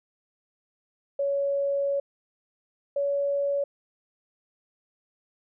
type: tone pair in turn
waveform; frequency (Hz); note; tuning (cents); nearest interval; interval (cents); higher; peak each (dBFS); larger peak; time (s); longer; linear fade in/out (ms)
sine; 560 / 564.2; C#5 / C#5; +18 / +30; unison; 12; second; -23; neither; 1.19-2 / 2.96-3.64; first; 5
effects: none